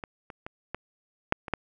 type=clicks; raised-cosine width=0.5 ms; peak=-21 / -26 / -22 / -17 / -6 / -22 / -10 dBFS; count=7; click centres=0.038 / 0.302 / 0.465 / 0.746 / 1.324 / 1.482 / 1.537 s; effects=none